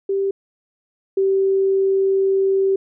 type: tone pair in turn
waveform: sine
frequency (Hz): 392 / 387.3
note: G4 / G4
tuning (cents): 0 / -21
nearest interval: unison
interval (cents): 21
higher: first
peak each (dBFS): -17 / -14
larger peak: second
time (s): 0.09-0.31 / 1.17-2.76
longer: second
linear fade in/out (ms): 5
effects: none